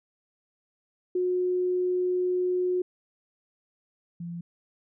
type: tone pair in turn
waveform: sine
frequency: 362.8 / 171.22 Hz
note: F#4 / F3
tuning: -34 / -34 cents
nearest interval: octave + minor second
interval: 1300 cents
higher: first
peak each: -23 / -33 dBFS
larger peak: first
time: 1.15-2.82 / 4.2-4.41 s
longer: first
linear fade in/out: 5 ms
effects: none